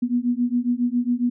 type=beating tone pair; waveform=sine; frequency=239.7 / 247 Hz; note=A#3 / B3; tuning=+48 / 0 cents; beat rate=7.3 Hz; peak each=-22 dBFS; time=0.02-1.3 s; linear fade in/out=10 ms; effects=none